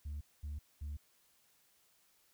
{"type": "tone bursts", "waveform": "sine", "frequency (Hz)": 73.42, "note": "D2", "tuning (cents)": 0, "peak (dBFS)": -37, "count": 3, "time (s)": [0.05, 0.97], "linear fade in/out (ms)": 10, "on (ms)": 160, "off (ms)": 220, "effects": ["tanh soft clip ceiling -38 dBFS", "white hiss -71 dBFS RMS until 2.33 s"]}